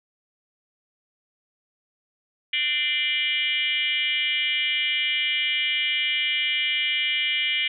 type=tone with frequency modulation; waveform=sine; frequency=2637 Hz; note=E7; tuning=in tune; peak=-21 dBFS; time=2.53-7.68 s; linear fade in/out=5 ms; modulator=282 Hz; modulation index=2.3; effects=none